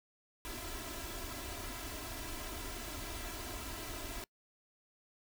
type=noise with comb filter; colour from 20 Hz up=pink; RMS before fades=-43 dBFS; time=0.45-4.24 s; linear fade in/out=0 ms; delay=3 ms; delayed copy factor=+0.8; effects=noise-tail reverb RT60 0.1 s tail -25 dB re dry